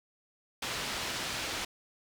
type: low-pass noise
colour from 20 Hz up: white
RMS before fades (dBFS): -36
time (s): 0.62-1.65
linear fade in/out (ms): 5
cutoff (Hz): 4600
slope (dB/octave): 12
effects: none